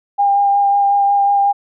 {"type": "tone with vibrato", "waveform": "sine", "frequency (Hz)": 803, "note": "G5", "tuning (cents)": 41, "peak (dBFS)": -10, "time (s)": [0.18, 1.53], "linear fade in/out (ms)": 20, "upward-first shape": "sine", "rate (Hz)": 5.5, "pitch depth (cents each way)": 13, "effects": []}